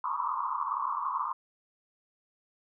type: band-pass noise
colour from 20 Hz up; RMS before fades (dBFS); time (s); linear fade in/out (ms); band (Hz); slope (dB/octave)
white; -32; 0.04-1.33; 2; 940 to 1200; 96
effects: none